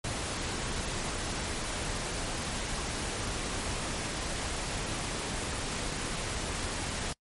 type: noise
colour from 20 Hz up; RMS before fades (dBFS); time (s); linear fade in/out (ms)
pink; -34; 0.04-7.13; 5
effects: noise-tail reverb RT60 0.1 s tail -25 dB re dry + MP3 48 kbps